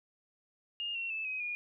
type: tone with pitch steps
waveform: sine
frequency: 2831 / 2727 / 2626 / 2529 / 2436 Hz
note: F7 / F7 / E7 / D#7 / D#7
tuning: +23 / -42 / -7 / +28 / -37 cents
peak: -34 dBFS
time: 0.8-1.55 s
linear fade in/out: 0 ms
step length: 150 ms
effects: none